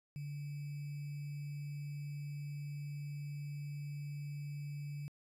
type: tone with sample-and-hold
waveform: sine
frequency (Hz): 144.8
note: D3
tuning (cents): -24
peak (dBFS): -40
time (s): 0.16-5.08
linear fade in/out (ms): 0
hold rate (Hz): 2450
effects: resampled to 32000 Hz